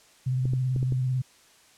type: tone with vibrato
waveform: sine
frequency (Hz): 128.5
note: C3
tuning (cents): -31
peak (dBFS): -23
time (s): 0.26-1.22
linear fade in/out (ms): 10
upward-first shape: sine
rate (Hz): 18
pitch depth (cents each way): 38
type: clicks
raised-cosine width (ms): 3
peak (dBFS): -21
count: 5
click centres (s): 0.455 / 0.535 / 0.762 / 0.829 / 0.923
effects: white hiss -57 dBFS RMS until 1.77 s + low-pass 9000 Hz 12 dB/octave